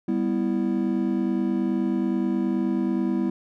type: chord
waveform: triangle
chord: E minor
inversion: first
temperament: just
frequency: 197.78 / 247.2 / 329.6 Hz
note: G3 / B3 / E4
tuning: +16 / +2 / 0 cents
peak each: -24 dBFS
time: 0.08-3.3 s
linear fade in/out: 5 ms
effects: none